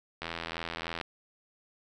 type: click train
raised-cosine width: 0.3 ms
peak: -19 dBFS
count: 67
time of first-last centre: 0.22-1.012 s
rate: 83.3 Hz
effects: none